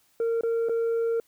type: tone with dropouts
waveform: sine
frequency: 460 Hz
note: A#4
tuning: 23 cents flat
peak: -20 dBFS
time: 0.2-1.2 s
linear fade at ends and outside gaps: 2 ms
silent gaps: 0.41-0.434 / 0.687-0.694 s
effects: tanh soft clip ceiling -22 dBFS + white hiss -65 dBFS RMS until 1.27 s